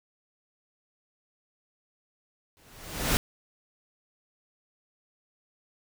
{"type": "noise with exponential growth", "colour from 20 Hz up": "pink", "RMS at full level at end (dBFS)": -22, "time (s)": [2.57, 3.17], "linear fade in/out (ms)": 0, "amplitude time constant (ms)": 130, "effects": []}